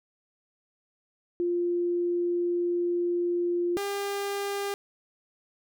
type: tone pair in turn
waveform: sine / sawtooth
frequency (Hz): 349.2 / 401.1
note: F4 / G4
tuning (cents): 0 / +40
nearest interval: major second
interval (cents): 240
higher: second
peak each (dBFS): -24 / -25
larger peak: first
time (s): 1.4-3.77 / 3.77-4.74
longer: first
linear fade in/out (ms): 0
effects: none